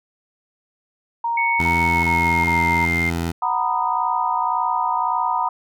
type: tone bursts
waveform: sine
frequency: 932.3 Hz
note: A#5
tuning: in tune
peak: -19 dBFS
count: 4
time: 1.24-2.853 s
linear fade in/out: 5 ms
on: 380 ms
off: 31 ms
type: tone with pitch glide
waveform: sine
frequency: 2217 to 2102 Hz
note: C#7 to C7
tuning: 0 to +7 cents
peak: -19 dBFS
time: 1.37-3.1 s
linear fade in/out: 5 ms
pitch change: -93 cents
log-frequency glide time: 1.81-2.63 s
type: tone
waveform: 15% pulse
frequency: 84.1 Hz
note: E2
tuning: 35 cents sharp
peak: -15 dBFS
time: 1.59-3.32 s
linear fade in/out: 10 ms
type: chord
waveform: sine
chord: B major seventh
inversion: second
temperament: just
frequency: 740.8 / 926 / 987.8 / 1234.7 Hz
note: F#5 / A#5 / B5 / D#6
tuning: +2 / -12 / 0 / -14 cents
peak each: -26 / -22 / -22 / -26 dBFS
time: 3.42-5.49 s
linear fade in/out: 5 ms
effects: none